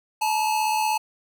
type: tone pair together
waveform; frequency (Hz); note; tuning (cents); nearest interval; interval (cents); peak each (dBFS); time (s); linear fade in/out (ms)
square; 864.7 / 941; A5 / A#5; -30 / +16; minor second; 146; -22 / -30; 0.21-0.98; 10
effects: none